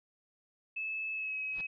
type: tone with pitch glide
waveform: sine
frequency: 2607 to 2552 Hz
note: E7 to D#7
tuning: -20 to +43 cents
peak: -34 dBFS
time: 0.76-1.67 s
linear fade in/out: 10 ms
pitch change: -37 cents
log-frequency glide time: 1.13-1.37 s
type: noise with exponential growth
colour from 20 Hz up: pink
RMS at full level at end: -46 dBFS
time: 1.46-1.61 s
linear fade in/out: 1 ms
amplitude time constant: 32 ms
effects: resampled to 11025 Hz